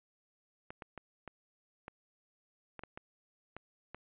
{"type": "clicks", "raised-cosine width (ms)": 0.5, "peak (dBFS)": -29, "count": 10, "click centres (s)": [0.705, 0.822, 0.977, 1.277, 1.881, 2.793, 2.836, 2.975, 3.566, 3.946], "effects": ["resampled to 8000 Hz"]}